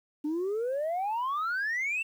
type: exponential sweep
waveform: sine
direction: up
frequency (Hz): 290.5 to 2728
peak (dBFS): -26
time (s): 0.24-2.03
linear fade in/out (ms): 10
effects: tanh soft clip ceiling -26 dBFS + 10-bit